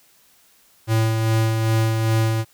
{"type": "tone with tremolo", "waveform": "square", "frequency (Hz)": 111.7, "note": "A2", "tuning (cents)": 27, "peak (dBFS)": -16, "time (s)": [0.87, 2.45], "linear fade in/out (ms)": 50, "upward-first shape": "sine", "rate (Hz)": 2.5, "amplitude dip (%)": 35, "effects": ["white hiss -56 dBFS RMS until 2.53 s"]}